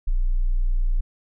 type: tone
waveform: sine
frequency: 29.85 Hz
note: A#0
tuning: 42 cents sharp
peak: -17 dBFS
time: 0.07-1.01 s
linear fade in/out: 10 ms
effects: none